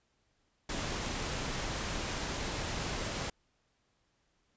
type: noise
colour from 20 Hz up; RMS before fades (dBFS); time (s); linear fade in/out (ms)
pink; -36; 0.69-3.3; 5
effects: pink hiss -75 dBFS RMS until 4.56 s + resampled to 16000 Hz